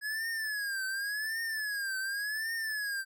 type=tone with vibrato; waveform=square; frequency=1679 Hz; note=G#6; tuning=18 cents sharp; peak=-33 dBFS; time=0.01-3.05 s; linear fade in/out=50 ms; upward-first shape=triangle; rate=0.89 Hz; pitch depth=160 cents each way; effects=none